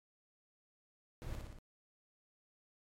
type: noise with echo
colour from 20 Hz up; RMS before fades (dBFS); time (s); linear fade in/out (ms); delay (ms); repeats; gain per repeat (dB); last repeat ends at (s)
brown; -42; 1.22-1.35; 0; 59; 4; -3; 1.586
effects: MP3 64 kbps